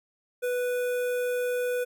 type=tone with notch filter; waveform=square; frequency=493.7 Hz; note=B4; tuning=1 cent flat; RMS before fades=-28 dBFS; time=0.42-1.85 s; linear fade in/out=20 ms; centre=4700 Hz; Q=0.7; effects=none